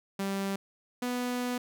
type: tone pair in turn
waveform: sawtooth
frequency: 196 / 246.9 Hz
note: G3 / B3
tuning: 0 / 0 cents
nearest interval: major third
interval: 400 cents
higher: second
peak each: -26 dBFS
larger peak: neither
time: 0.19-0.56 / 1.02-1.58 s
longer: second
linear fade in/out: 5 ms
effects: none